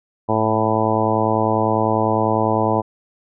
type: harmonic tone with a mistuned harmonic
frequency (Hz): 110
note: A2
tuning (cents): 0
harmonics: 1 / 2 / 3 / 4 / 5 / 6 / 7 / 8 / 9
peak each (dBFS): -24 / -24 / -24 / -24 / -24 / -24 / -24 / -24 / -24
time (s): 0.28-2.82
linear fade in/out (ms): 20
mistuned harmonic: 1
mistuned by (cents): -30
effects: none